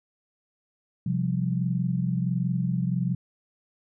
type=chord; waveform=sine; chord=C suspended fourth; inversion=none; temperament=equal with one note detuned; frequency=129.98 / 174.61 / 196 Hz; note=C3 / F3 / G3; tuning=-11 / 0 / 0 cents; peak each=-27 / -26 / -32 dBFS; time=1.06-3.15 s; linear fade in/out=5 ms; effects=none